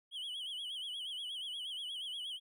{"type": "tone with vibrato", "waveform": "triangle", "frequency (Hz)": 3136, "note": "G7", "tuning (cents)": 0, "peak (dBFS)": -38, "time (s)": [0.11, 2.4], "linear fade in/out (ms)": 50, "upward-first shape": "sine", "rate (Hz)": 8.4, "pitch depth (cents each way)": 120, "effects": []}